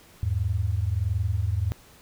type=tone pair together; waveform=sine; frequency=82.41 / 103.83 Hz; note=E2 / G#2; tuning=0 / 0 cents; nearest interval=major third; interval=400 cents; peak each=-26 / -25 dBFS; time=0.23-1.72 s; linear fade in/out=0 ms; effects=pink hiss -53 dBFS RMS until 2.01 s